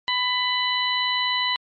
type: harmonic tone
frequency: 997 Hz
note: B5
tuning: 16 cents sharp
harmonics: 1 / 2 / 3 / 4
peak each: -26 / -26 / -26 / -26 dBFS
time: 0.08-1.56 s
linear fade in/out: 0 ms
effects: MP3 32 kbps